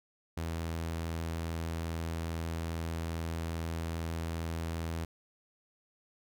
sawtooth tone, 82.41 Hz, E2, in tune, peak -30 dBFS, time 0.37-5.05 s, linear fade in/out 5 ms, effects none

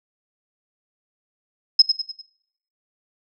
sine tone with echo, 5140 Hz, E8, 45 cents flat, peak -7 dBFS, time 1.79-1.82 s, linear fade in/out 5 ms, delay 99 ms, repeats 4, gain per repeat -7 dB, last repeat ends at 2.216 s, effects noise-tail reverb RT60 0.8 s tail -22 dB re dry

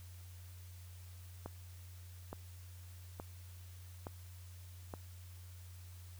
click train, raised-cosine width 1 ms, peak -29 dBFS, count 5, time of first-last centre 1.46-4.938 s, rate 1.15 Hz, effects added 90 Hz sine -50 dBFS peak until 6.19 s + white hiss -62 dBFS RMS until 6.19 s

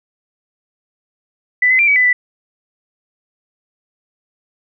sine tone with pitch steps, 1990 / 2040 / 2366 / 2274 / 2000 / 1978 Hz, B6 / C7 / D7 / C#7 / B6 / B6, +13 / -44 / +12 / +44 / +21 / +2 cents, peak -9 dBFS, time 1.62-2.13 s, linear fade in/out 5 ms, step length 85 ms, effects none

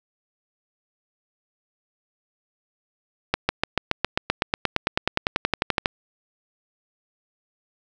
accelerating click train, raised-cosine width 0.3 ms, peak -3 dBFS, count 24, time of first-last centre 3.34-5.858 s, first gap 150 ms, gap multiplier 0.97, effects none

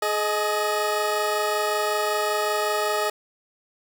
20% pulse tone pair together, 423.3 / 622.3 Hz, G#4 / D#5, +33 / 0 cents, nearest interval perfect fifth, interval 667 cents, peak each -20 dBFS, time 0.02-3.1 s, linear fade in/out 5 ms, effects none

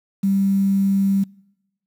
sine tone with quantisation, 196 Hz, G3, in tune, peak -15 dBFS, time 0.23-1.24 s, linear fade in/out 10 ms, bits 7, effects noise-tail reverb RT60 1.0 s tail -26 dB re dry

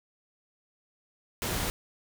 pink noise, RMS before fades -31 dBFS, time 1.42-1.7 s, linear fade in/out 0 ms, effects none

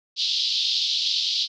white band-pass noise, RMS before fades -24 dBFS, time 0.16-1.48 s, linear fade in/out 50 ms, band 3200 to 4800 Hz, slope 48 dB/octave, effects none

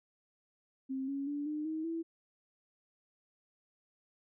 sine tone with pitch steps, 265.5 / 277.3 / 289.5 / 302.3 / 315.7 / 329.7 Hz, C4 / C#4 / D4 / D#4 / D#4 / E4, +25 / +1 / -25 / -50 / +25 / 0 cents, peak -34 dBFS, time 0.89-2.03 s, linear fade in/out 20 ms, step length 190 ms, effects none

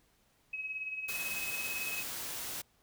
sine tone with tremolo, 2556 Hz, D#7, 46 cents sharp, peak -34 dBFS, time 0.53-2.03 s, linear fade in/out 5 ms, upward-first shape sine, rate 18 Hz, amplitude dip 55%
white noise, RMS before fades -40 dBFS, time 1.08-2.62 s, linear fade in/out 10 ms
effects pink hiss -70 dBFS RMS until 2.82 s

